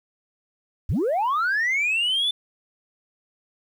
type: linear sweep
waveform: sine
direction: up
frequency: 50.3 to 3535 Hz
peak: -18 dBFS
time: 0.89-2.31 s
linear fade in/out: 5 ms
effects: tanh soft clip ceiling -18 dBFS + 9-bit